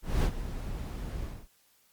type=noise with ADSR envelope; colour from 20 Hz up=brown; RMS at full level=-23 dBFS; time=0.02-1.48 s; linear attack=220 ms; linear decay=60 ms; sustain=-13 dB; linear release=250 ms; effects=white hiss -66 dBFS RMS until 1.92 s + Opus 48 kbps